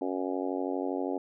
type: harmonic tone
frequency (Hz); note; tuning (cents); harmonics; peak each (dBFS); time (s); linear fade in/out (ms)
92.5; F#2; 0; 3 / 4 / 5 / 6 / 7 / 8 / 9; -33 / -35 / -37 / -39 / -40 / -41 / -42; 0.01-1.18; 5
effects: none

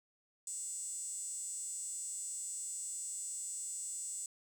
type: tone with high-pass filter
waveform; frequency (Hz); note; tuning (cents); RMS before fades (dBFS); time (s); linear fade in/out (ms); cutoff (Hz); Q
5% pulse; 703; F5; +11; -42; 0.47-4.26; 2; 7900; 9.2
effects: none

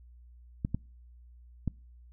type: clicks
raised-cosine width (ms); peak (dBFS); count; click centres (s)
5; -17; 3; 0.649 / 0.746 / 1.677
effects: noise-tail reverb RT60 0.4 s tail -26 dB re dry + added 60 Hz sine -51 dBFS peak until 2.12 s

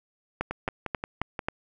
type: two click trains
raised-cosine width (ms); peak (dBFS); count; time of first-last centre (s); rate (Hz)
0.5; -16 / -12; 6 / 5; 0.51-1.392 / 0.41-1.485; 5.67 / 3.72
effects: none

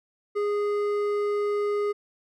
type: tone with hard clipping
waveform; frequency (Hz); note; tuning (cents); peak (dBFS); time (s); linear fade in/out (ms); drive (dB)
triangle; 412.6; G#4; -11; -25; 0.35-1.93; 20; 12
effects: none

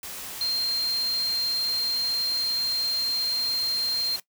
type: tone in noise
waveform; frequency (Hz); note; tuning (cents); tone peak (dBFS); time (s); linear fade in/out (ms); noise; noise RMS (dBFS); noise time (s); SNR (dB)
sine; 4186; C8; 0; -23; 0.41-4.16; 2; white; -37; 0.03-4.2; +11
effects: noise-tail reverb RT60 0.1 s tail -18 dB re dry

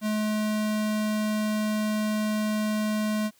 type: tone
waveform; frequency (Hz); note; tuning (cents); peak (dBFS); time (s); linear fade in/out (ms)
square; 213.6; G#3; +49; -25; 0.01-3.31; 50
effects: white hiss -62 dBFS RMS until 3.39 s

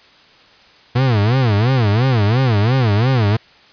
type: tone with vibrato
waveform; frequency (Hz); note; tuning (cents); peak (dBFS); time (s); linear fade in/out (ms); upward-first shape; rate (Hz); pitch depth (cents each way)
40% pulse; 116.3; A#2; -4; -11; 0.95-3.37; 10; sine; 2.9; 250
effects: white hiss -47 dBFS RMS until 3.72 s + resampled to 11025 Hz

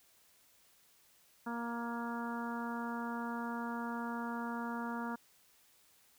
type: harmonic tone with a mistuned harmonic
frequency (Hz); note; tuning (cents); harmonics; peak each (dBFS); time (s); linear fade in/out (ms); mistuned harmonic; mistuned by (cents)
234.8; A#3; +13; 1 / 2 / 3 / 4 / 5 / 6 / 7; -39 / -48 / -48 / -43 / -48 / -46 / -52; 1.46-5.16; 10; 7; +23
effects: white hiss -67 dBFS RMS until 6.18 s

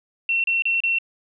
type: tone bursts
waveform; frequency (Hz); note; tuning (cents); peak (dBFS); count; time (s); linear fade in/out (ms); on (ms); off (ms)
sine; 2714; E7; +50; -18; 4; 0.29-0.986; 2; 150; 32
effects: none

